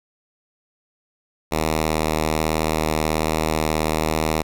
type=tone with vibrato; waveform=5% pulse; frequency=78.4 Hz; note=D#2; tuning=14 cents sharp; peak=-8 dBFS; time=1.51-4.43 s; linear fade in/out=20 ms; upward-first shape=sine; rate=1.2 Hz; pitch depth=8 cents each way; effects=none